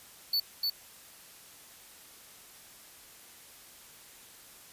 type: tone with echo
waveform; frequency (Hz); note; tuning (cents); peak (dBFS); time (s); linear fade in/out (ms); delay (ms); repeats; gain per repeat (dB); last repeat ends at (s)
square; 4471; C#8; +14; -26; 0.33-0.4; 5; 300; 1; -2; 0.7
effects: white hiss -53 dBFS RMS until 4.72 s + resampled to 32000 Hz